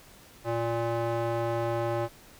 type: tone with band-pass filter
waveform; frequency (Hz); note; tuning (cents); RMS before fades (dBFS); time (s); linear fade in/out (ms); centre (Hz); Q
square; 116.54; A#2; 0; -29; 0.44-2.09; 50; 640; 1.2
effects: pink hiss -53 dBFS RMS until 2.39 s